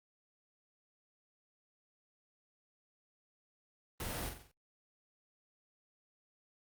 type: noise with echo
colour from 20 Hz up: pink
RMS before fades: -40 dBFS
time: 4-4.29 s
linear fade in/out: 2 ms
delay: 45 ms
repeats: 5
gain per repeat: -6 dB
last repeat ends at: 4.515 s
effects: noise-tail reverb RT60 0.2 s tail -25 dB re dry + Opus 32 kbps